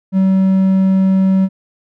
triangle tone, 190.6 Hz, G3, 48 cents flat, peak -7 dBFS, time 0.12-1.49 s, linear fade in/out 50 ms, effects none

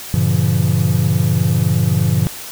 triangle chord, G diminished seventh, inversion none, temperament just, 98 / 117.6 / 141.12 / 169.34 Hz, G2 / Bb2 / Db3 / Fb3, 0 / +16 / +31 / +47 cents, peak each -16 dBFS, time 0.14-2.27 s, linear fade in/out 0 ms, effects white hiss -31 dBFS RMS until 2.51 s

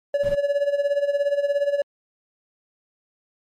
triangle tone with tremolo, 570 Hz, C#5, 48 cents sharp, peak -14 dBFS, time 0.14-1.82 s, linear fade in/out 2 ms, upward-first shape sine, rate 17 Hz, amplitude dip 75%
brown noise, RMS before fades -33 dBFS, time 0.23-0.35 s, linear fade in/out 5 ms
effects MP3 64 kbps

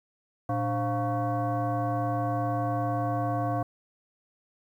sine tone with frequency modulation, 293.7 Hz, D4, in tune, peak -25 dBFS, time 0.49-3.63 s, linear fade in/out 5 ms, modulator 410 Hz, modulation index 1.7, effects 10-bit

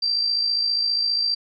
sine tone with amplitude modulation, 4700 Hz, D8, 1 cent sharp, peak -17 dBFS, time 0.02-1.35 s, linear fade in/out 10 ms, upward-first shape sine, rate 54.9 Hz, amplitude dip 50%, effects none

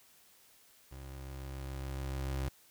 30% pulse tone with level ramp, 67 Hz, C2, 42 cents sharp, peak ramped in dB -43 to -30 dBFS, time 0.91-2.49 s, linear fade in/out 10 ms, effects white hiss -63 dBFS RMS until 2.7 s

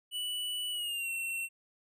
square tone with pitch glide, 2960 to 2714 Hz, F#7 to E7, 0 to +50 cents, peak -34 dBFS, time 0.11-1.49 s, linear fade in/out 50 ms, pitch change -150 cents, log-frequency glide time 0.71-1.1 s, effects none

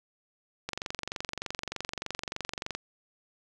click train, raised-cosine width 0.2 ms, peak -16 dBFS, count 49, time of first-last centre 0.69-2.75 s, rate 23.3 Hz, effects none

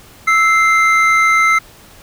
triangle tone pair together, 1314.7 / 2087 Hz, E6 / C7, -5 / -5 cents, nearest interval minor sixth, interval 800 cents, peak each -10 dBFS, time 0.27-1.59 s, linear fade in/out 10 ms, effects pink hiss -42 dBFS RMS until 2.02 s

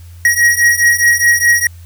square beating tone pair, 1893 / 1897.8 Hz, A#6 / A#6, +26 / +31 cents, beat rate 4.8 Hz, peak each -13 / -11 dBFS, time 0.25-1.67 s, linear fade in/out 2 ms, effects added 86 Hz sine -32 dBFS peak until 1.85 s + white hiss -48 dBFS RMS until 1.85 s

